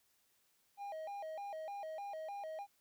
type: tone with vibrato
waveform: triangle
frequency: 714 Hz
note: F5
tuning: 38 cents sharp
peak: -40 dBFS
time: 0.77-2.67 s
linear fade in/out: 50 ms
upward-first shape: square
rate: 3.3 Hz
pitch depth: 210 cents each way
effects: white hiss -75 dBFS RMS until 2.8 s